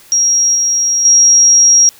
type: tone with level steps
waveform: sine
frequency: 5640 Hz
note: F8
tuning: 16 cents sharp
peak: -8 / -10 / -4 dBFS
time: 0.12-1.89 s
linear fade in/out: 0 ms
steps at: 0.55 / 1.05 s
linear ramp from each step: 2 ms
effects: white hiss -42 dBFS RMS until 1.99 s